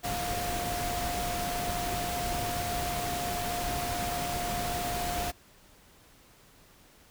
sine tone in noise, 706 Hz, F5, 19 cents sharp, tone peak -33 dBFS, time 0.03-5.32 s, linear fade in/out 20 ms, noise pink, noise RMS -34 dBFS, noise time 0.03-5.32 s, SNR -2 dB, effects pink hiss -58 dBFS RMS until 7.1 s

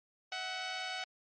10% pulse tone pair together, 648 / 744.9 Hz, E5 / F#5, -30 / +11 cents, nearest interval major second, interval 241 cents, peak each -38 / -29 dBFS, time 0.32-1.04 s, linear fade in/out 2 ms, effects MP3 32 kbps

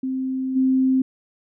sine tone with level steps, 261.6 Hz, C4, in tune, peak -22 / -15 dBFS, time 0.03-1.02 s, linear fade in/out 5 ms, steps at 0.55 s, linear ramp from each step 20 ms, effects none

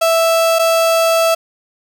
35% pulse tone pair in turn, 659.3 / 659.3 Hz, E5 / E5, 0 / 0 cents, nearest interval unison, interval 0 cents, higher neither, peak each -9 dBFS, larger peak neither, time 0.01-0.59 / 0.59-1.35 s, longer second, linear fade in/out 10 ms, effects none

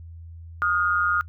sine tone pair together, 1240 / 1422 Hz, D#6 / F6, -6 / +31 cents, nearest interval major second, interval 237 cents, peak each -23 / -21 dBFS, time 0.62-1.21 s, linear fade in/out 0 ms, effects noise-tail reverb RT60 0.1 s tail -23 dB re dry + added 83 Hz sine -38 dBFS peak until 1.28 s

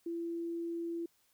sine tone, 337.3 Hz, E4, 40 cents sharp, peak -35 dBFS, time 0.06-1.06 s, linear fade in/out 5 ms, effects white hiss -72 dBFS RMS until 1.33 s

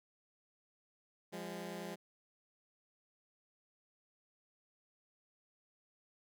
15% pulse tone pair together, 174.61 / 204.6 Hz, F3 / G#3, 0 / -26 cents, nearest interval minor third, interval 274 cents, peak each -39 / -39 dBFS, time 1.32-1.96 s, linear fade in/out 20 ms, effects none

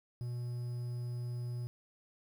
triangle tone, 121.5 Hz, B2, 28 cents flat, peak -34 dBFS, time 0.21-1.67 s, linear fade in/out 0 ms, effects 10-bit

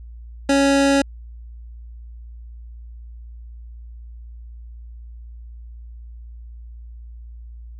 25% pulse tone, 277.2 Hz, C#4, in tune, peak -10 dBFS, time 0.49-1.02 s, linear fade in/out 5 ms, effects added 58 Hz sine -35 dBFS peak until 7.79 s + resampled to 22050 Hz

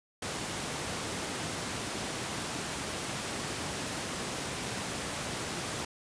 pink high-pass noise, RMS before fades -36 dBFS, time 0.22-5.85 s, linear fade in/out 5 ms, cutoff 110 Hz, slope 12 dB/octave, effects resampled to 22050 Hz

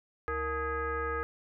sine tone with frequency modulation, 860 Hz, A5, 40 cents flat, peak -30 dBFS, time 0.28-1.23 s, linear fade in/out 0 ms, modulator 394 Hz, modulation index 2.1, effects none

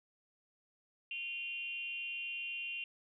sine tone with frequency modulation, 2768 Hz, F7, 16 cents flat, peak -38 dBFS, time 1.11-2.84 s, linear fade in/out 2 ms, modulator 320 Hz, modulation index 0.63, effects none

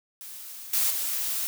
blue noise with level steps, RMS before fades -41 / -24 / -29 dBFS, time 0.21-1.47 s, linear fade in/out 0 ms, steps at 0.73 / 0.9 s, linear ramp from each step 5 ms, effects none

